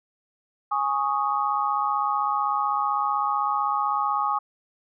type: chord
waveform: sine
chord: Ab suspended fourth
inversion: none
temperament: equal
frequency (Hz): 830.6 / 1108.7 / 1244.5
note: Ab5 / Db6 / Eb6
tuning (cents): 0 / 0 / 0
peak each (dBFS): -26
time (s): 0.71-4.39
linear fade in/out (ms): 10
effects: none